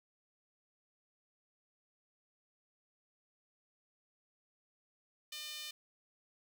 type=tone with high-pass filter; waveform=sawtooth; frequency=603 Hz; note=D5; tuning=46 cents sharp; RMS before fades=-45 dBFS; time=5.32-5.71 s; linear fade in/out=5 ms; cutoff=3300 Hz; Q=1.9; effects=none